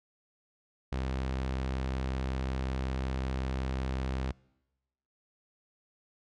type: tone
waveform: sawtooth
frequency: 65.41 Hz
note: C2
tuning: in tune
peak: -27 dBFS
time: 0.92-4.32 s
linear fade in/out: 5 ms
effects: noise-tail reverb RT60 1.0 s tail -25 dB re dry + low-pass 5000 Hz 12 dB/octave